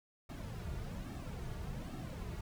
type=noise with flanger; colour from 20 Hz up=brown; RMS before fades=-43 dBFS; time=0.29-2.41 s; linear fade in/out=5 ms; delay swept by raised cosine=2 to 3.9 ms; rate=1.2 Hz; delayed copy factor=-0.7; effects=none